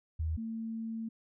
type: tone pair in turn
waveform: sine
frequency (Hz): 79.8 / 225.1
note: D#2 / A3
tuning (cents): +44 / +40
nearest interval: octave + tritone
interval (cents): 1796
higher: second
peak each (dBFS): -30 / -35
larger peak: first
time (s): 0.19-0.37 / 0.37-1.09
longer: second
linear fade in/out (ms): 10
effects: none